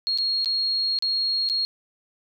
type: tone with dropouts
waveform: sine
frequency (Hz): 4281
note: C8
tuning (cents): +39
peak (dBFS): -21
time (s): 0.07-1.65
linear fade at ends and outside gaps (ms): 0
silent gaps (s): 0.176-0.185 / 0.446-0.458 / 0.988-1.024 / 1.489-1.498
effects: none